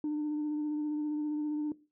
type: tone with vibrato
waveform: sine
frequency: 300 Hz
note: D4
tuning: 37 cents sharp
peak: -28 dBFS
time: 0.04-1.72 s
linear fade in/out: 2 ms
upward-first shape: sine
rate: 15 Hz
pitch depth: 18 cents each way
effects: noise-tail reverb RT60 0.3 s tail -19 dB re dry + tanh soft clip ceiling -28 dBFS